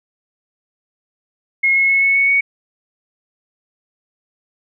sine tone with pitch steps, 2161 / 2175 / 2189 / 2203 / 2217 / 2231 Hz, C#7 / C#7 / C#7 / C#7 / C#7 / C#7, -45 / -33 / -22 / -11 / 0 / +11 cents, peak -11 dBFS, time 1.63-2.41 s, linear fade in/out 10 ms, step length 130 ms, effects none

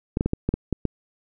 clicks, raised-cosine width 3 ms, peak -9 dBFS, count 8, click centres 0.171 / 0.209 / 0.26 / 0.334 / 0.49 / 0.54 / 0.727 / 0.853 s, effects none

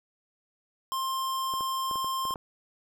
square tone, 1056 Hz, C6, 16 cents sharp, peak -29 dBFS, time 0.92-2.34 s, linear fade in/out 0 ms
clicks, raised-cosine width 1 ms, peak -26 dBFS, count 8, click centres 1.538 / 1.608 / 1.912 / 1.957 / 2.045 / 2.253 / 2.308 / 2.358 s
effects none

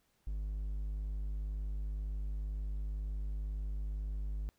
triangle tone, 51 Hz, G#1, 31 cents flat, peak -33 dBFS, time 0.27-4.49 s, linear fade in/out 0 ms, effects pink hiss -75 dBFS RMS until 4.58 s

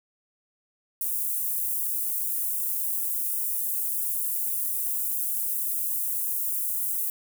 white high-pass noise, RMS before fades -28 dBFS, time 1.01-7.1 s, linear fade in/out 2 ms, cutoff 10000 Hz, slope 24 dB/octave, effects none

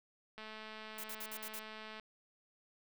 click train, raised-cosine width 0.3 ms, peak -33 dBFS, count 352, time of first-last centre 0.38-1.998 s, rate 217 Hz
blue noise bursts, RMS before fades -45 dBFS, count 6, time 0.98-1.594 s, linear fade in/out 5 ms, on 59 ms, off 52 ms
effects none

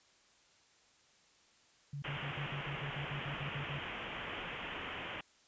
sine tone bursts, 142.5 Hz, C#3, 48 cents sharp, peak -39 dBFS, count 13, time 1.93-3.787 s, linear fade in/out 5 ms, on 93 ms, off 54 ms
white low-pass noise, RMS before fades -43 dBFS, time 2.04-5.21 s, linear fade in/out 5 ms, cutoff 3200 Hz, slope 96 dB/octave
effects white hiss -67 dBFS RMS until 5.47 s + resampled to 16000 Hz

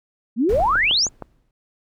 sine exponential sweep, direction up, 207.7 to 7310 Hz, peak -15 dBFS, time 0.36-1.09 s, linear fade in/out 50 ms
brown noise with exponential decay, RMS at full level -25 dBFS, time 0.49-1.51 s, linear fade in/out 2 ms, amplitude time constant 220 ms
click train, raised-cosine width 1 ms, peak -17 dBFS, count 5, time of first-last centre 0.6-1.223 s, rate 6.42 Hz
effects none

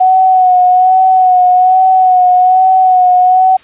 sine tone with vibrato, 740 Hz, F#5, in tune, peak -4 dBFS, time 0-3.57 s, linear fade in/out 10 ms, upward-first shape sine, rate 1.2 Hz, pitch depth 32 cents each way, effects white hiss -41 dBFS RMS until 3.63 s + resampled to 8000 Hz

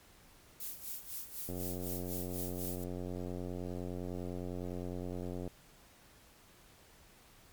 violet noise with tremolo, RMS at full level -40 dBFS, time 0.6-2.84 s, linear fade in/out 2 ms, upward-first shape sine, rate 4 Hz, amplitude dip 75%
click train, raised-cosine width 2 ms, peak -28 dBFS, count 359, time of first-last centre 1.49-5.477 s, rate 89.8 Hz
effects pink hiss -61 dBFS RMS until 7.52 s + MP3 96 kbps

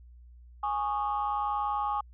sine chord, Ab suspended fourth, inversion none, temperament equal with one note detuned, 830.6 / 1108.7 / 1228.8 Hz, Ab5 / Db6 / Eb6, 0 / 0 / -22 cents, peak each -29 / -32 / -34 dBFS, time 0.63-2.01 s, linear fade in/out 5 ms, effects tanh soft clip ceiling -20 dBFS + added 60 Hz sine -49 dBFS peak until 2.13 s

